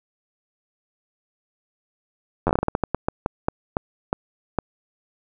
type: slowing click train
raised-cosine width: 1 ms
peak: -6 dBFS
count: 18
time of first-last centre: 2.47-4.587 s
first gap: 10 ms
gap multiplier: 1.27
effects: none